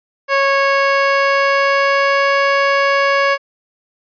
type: tone with pitch glide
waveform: 15% pulse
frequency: 551 to 556.1 Hz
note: C#5 to C#5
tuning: -11 to +5 cents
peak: -5 dBFS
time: 0.28-3.38 s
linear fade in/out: 50 ms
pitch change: +16 cents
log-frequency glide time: 0.46-2.33 s
effects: resampled to 11025 Hz